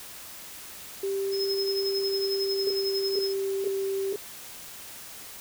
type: tone with pitch glide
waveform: sine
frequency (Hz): 392 to 389.7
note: G4 to G4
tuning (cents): 0 to -10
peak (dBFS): -26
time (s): 1.03-4.14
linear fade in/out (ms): 5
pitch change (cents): -10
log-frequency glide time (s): 1.45-3.72
type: tone with tremolo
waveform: triangle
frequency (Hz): 5160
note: E8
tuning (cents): -38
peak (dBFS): -26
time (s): 1.31-3.34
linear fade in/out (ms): 50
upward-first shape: sine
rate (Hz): 11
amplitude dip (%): 70
type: tone bursts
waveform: sine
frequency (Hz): 410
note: G#4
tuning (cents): -22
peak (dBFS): -27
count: 4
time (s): 2.67-4.16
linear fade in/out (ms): 2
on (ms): 35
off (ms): 450
effects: white hiss -43 dBFS RMS until 5.4 s